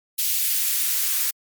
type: noise with high-pass filter sweep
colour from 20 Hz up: blue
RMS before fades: -22 dBFS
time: 0.18-1.31 s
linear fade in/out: 10 ms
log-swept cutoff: 2800 to 1200 Hz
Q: 1.1
effects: MP3 96 kbps